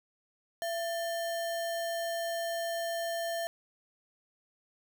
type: tone with sample-and-hold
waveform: sine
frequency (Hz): 673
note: E5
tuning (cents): +36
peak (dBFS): -31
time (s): 0.62-3.47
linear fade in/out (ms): 0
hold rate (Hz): 2450
effects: none